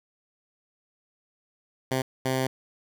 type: tone bursts at uneven times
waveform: 10% pulse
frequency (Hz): 130.81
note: C3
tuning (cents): 0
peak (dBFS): -16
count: 2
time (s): 1.91-2.02 / 2.25-2.47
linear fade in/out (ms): 5
effects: none